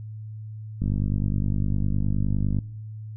click train, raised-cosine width 5 ms, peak -13 dBFS, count 89, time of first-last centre 0.82-2.587 s, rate 49.8 Hz, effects noise-tail reverb RT60 0.9 s tail -23 dB re dry + added 108 Hz sine -34 dBFS peak until 3.16 s

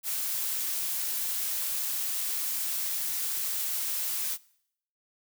blue noise, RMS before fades -31 dBFS, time 0.03-4.38 s, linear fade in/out 50 ms, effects noise-tail reverb RT60 0.7 s tail -22 dB re dry

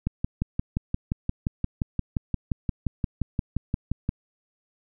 click train, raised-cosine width 5 ms, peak -12 dBFS, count 24, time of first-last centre 0.07-4.091 s, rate 5.72 Hz, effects none

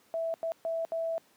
sine tone bursts at uneven times, 658 Hz, E5, 3 cents flat, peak -29 dBFS, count 4, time 0.14-0.34 / 0.43-0.52 / 0.65-0.85 / 0.92-1.18 s, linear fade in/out 0 ms, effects pink hiss -64 dBFS RMS until 1.36 s + high-pass 200 Hz 12 dB/octave

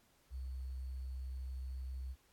sine tone with sample-and-hold, 64.8 Hz, C2, 16 cents flat, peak -40 dBFS, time 0.3-2.16 s, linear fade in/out 50 ms, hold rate 4410 Hz, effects pink hiss -71 dBFS RMS until 2.32 s + AAC 64 kbps

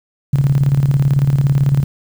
sine tone with tremolo, 138.59 Hz, C#3, in tune, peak -8 dBFS, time 0.33-1.84 s, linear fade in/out 5 ms, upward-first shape square, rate 18 Hz, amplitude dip 60%, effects 7-bit

